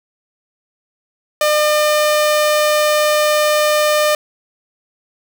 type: tone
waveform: sawtooth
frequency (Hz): 603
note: D5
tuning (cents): +46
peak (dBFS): -8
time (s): 1.41-4.15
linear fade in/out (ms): 2
effects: none